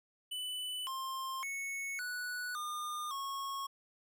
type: tone with pitch steps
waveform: square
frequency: 2990 / 1058 / 2207 / 1476 / 1212 / 1096 Hz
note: F#7 / C6 / C#7 / F#6 / D#6 / C#6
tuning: +17 / +19 / -8 / -5 / -46 / -20 cents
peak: -38 dBFS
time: 0.31-3.67 s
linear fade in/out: 10 ms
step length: 560 ms
effects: none